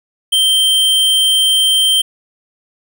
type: tone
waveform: square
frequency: 3136 Hz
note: G7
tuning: in tune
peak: -10 dBFS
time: 0.32-2.02 s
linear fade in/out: 10 ms
effects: none